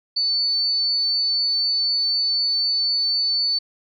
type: tone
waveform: sine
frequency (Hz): 4498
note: C#8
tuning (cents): +24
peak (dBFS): -18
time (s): 0.16-3.59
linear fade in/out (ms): 10
effects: none